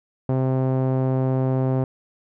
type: tone with low-pass filter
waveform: sawtooth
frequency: 130.81 Hz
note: C3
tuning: in tune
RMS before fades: -21 dBFS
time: 0.29-1.84 s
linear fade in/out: 2 ms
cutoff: 680 Hz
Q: 1.1
effects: none